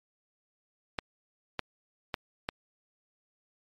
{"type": "clicks", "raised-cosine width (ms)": 0.3, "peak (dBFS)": -14, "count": 4, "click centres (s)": [0.988, 1.593, 2.142, 2.489], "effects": ["MP3 64 kbps"]}